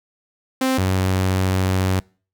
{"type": "tone pair in turn", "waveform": "sawtooth", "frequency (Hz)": [261.6, 93.89], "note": ["C4", "F#2"], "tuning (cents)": [0, 26], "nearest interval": "octave + tritone", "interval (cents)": 1774, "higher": "first", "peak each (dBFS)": -13, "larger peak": "neither", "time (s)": [[0.61, 0.78], [0.78, 2]], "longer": "second", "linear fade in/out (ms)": 5, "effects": ["noise-tail reverb RT60 0.4 s tail -26 dB re dry"]}